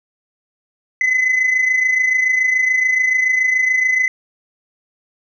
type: tone pair together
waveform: sine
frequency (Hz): 2002 / 2029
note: B6 / B6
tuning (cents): +23 / +46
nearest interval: unison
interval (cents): 23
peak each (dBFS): -18 / -12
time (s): 1.01-4.08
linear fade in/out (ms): 2
effects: tanh soft clip ceiling -10 dBFS